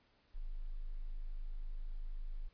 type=tone; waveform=sine; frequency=26.25 Hz; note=G#0; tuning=19 cents sharp; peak=-38 dBFS; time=0.34-2.49 s; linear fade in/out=20 ms; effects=pink hiss -72 dBFS RMS until 2.53 s + resampled to 11025 Hz